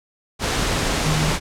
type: tone in noise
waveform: sine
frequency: 154 Hz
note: D#3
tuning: 17 cents flat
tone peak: -20 dBFS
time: 1.02-1.34 s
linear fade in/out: 50 ms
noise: pink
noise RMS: -21 dBFS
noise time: 0.39-1.4 s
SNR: -2 dB
effects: low-pass 8000 Hz 12 dB/octave